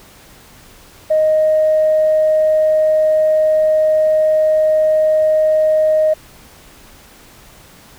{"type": "tone", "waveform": "sine", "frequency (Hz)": 622.3, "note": "D#5", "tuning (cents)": 0, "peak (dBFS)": -9, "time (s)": [1.1, 6.14], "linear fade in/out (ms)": 10, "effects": ["tanh soft clip ceiling -5 dBFS", "pink hiss -43 dBFS RMS until 7.98 s"]}